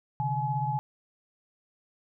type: tone cluster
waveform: sine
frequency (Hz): 132.4 / 148.6 / 848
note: C3 / D3 / G#5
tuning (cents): +21 / +21 / +36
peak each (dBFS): -31 / -33 / -29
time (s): 0.2-0.79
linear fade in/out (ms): 0
effects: none